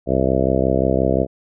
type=harmonic tone; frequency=65.7 Hz; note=C2; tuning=8 cents sharp; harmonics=1 / 2 / 3 / 4 / 5 / 6 / 7 / 8 / 9 / 10; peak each=-24 / -24 / -24 / -24 / -24 / -24 / -24 / -24 / -24 / -24 dBFS; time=0.06-1.27 s; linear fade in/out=50 ms; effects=none